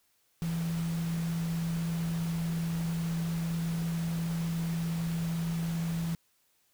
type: tone in noise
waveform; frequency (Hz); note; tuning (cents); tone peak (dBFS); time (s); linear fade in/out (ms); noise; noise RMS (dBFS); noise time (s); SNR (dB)
sine; 166.4; E3; +17; -29; 0.42-6.15; 0; pink; -44; 0.42-6.15; +12
effects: white hiss -71 dBFS RMS until 6.73 s